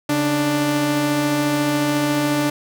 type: tone pair together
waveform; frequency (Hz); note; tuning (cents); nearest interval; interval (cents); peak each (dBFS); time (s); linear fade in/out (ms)
sawtooth; 140.39 / 294.9; C#3 / D4; +22 / +7; octave + minor second; 1285; -21 / -14; 0.09-2.5; 5
effects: none